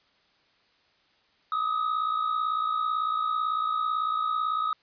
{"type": "tone pair together", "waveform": "triangle", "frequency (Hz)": [1212, 1270], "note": ["D#6", "D#6"], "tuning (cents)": [-46, 35], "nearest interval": "minor second", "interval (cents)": 81, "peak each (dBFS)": [-30, -24], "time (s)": [1.52, 4.73], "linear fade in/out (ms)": 2, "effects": ["white hiss -65 dBFS RMS until 4.82 s", "resampled to 11025 Hz"]}